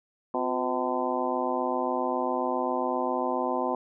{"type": "harmonic tone with a mistuned harmonic", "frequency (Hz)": 127.4, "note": "C3", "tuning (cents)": -46, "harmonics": [2, 3, 4, 5, 6, 7, 8], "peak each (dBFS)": [-33, -33, -33, -33, -33, -33, -33], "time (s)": [0.34, 3.75], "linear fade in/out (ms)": 2, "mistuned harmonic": 3, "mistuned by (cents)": -110, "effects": []}